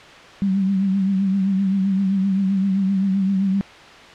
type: tone with vibrato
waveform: sine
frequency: 193.5 Hz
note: G3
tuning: 22 cents flat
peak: -16 dBFS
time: 0.42-3.61 s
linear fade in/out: 0 ms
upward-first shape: triangle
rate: 7.7 Hz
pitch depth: 64 cents each way
effects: white hiss -41 dBFS RMS until 4.14 s + low-pass 3000 Hz 12 dB/octave